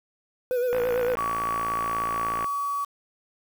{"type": "tone with vibrato", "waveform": "triangle", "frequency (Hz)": 493.9, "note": "B4", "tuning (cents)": 0, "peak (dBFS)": -20, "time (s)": [0.51, 1.15], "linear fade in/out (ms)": 0, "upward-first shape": "sine", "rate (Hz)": 8.9, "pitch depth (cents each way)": 53}
{"type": "click train", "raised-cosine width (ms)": 0.5, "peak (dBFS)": -16, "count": 98, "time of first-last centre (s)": [0.73, 2.444], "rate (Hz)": 56.6}
{"type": "tone", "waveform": "sine", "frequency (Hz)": 1136, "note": "C#6", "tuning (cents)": 42, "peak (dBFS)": -25, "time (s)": [1.17, 2.85], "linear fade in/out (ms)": 10}
{"effects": ["7-bit"]}